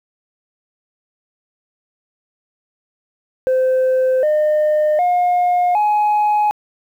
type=tone with pitch steps; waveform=sine; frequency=517 / 607.8 / 714.4 / 839.9 Hz; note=C5 / D#5 / F5 / G#5; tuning=-21 / -41 / +39 / +19 cents; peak=-10 dBFS; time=3.47-6.51 s; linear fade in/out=0 ms; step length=760 ms; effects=tanh soft clip ceiling -11 dBFS + 8-bit